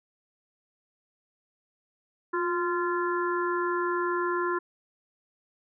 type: harmonic tone with a mistuned harmonic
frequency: 345.5 Hz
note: F4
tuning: 19 cents flat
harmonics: 1 / 3 / 4 / 5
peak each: -28 / -30 / -33 / -36 dBFS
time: 2.33-4.59 s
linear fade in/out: 10 ms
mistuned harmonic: 1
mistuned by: +42 cents
effects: none